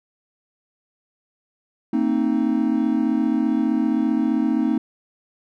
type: tone cluster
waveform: triangle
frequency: 228 / 263.2 / 311.3 Hz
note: A#3 / C4 / D#4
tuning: -38 / +10 / +1 cents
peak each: -20 dBFS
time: 1.93-4.78 s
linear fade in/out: 5 ms
effects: none